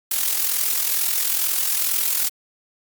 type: noise with amplitude modulation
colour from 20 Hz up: blue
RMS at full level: -18 dBFS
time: 0.11-2.29 s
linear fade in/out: 5 ms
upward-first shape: sine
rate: 42.2 Hz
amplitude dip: 65%
effects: Opus 48 kbps